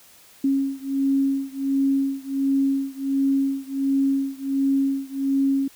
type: beating tone pair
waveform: sine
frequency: 272.5 / 273.9 Hz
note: C#4 / C#4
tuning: -29 / -21 cents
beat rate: 1.4 Hz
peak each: -22 / -23 dBFS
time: 0.44-5.68 s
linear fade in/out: 5 ms
effects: white hiss -51 dBFS RMS until 5.75 s